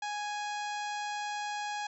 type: harmonic tone with a mistuned harmonic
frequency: 830.6 Hz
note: G#5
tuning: in tune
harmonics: 1 / 2 / 3 / 4 / 5 / 6 / 7 / 8 / 9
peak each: -35 / -41 / -45 / -47 / -49 / -51 / -52 / -53 / -54 dBFS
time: 0.02-1.87 s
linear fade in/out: 5 ms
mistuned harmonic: 6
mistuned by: -21 cents
effects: none